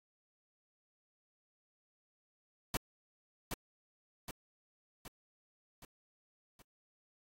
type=noise with echo; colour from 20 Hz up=pink; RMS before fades=-34 dBFS; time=2.74-2.77 s; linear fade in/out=2 ms; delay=770 ms; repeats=5; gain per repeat=-5 dB; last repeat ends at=6.62 s; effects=AAC 64 kbps